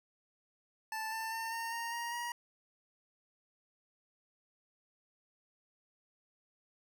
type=tone with pitch steps; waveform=25% pulse; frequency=880 / 891.8 / 903.7 / 915.8 / 928 / 940.4 / 953 Hz; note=A5 / A5 / A5 / A#5 / A#5 / A#5 / A#5; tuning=0 / +23 / +46 / -31 / -8 / +15 / +38 cents; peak=-33 dBFS; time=0.92-2.32 s; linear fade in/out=2 ms; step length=200 ms; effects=none